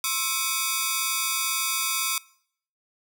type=ring-modulated tone; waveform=5% pulse; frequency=1192 Hz; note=D6; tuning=25 cents sharp; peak=-9 dBFS; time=0.04-2.18 s; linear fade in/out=2 ms; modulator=129 Hz; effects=noise-tail reverb RT60 0.6 s tail -22 dB re dry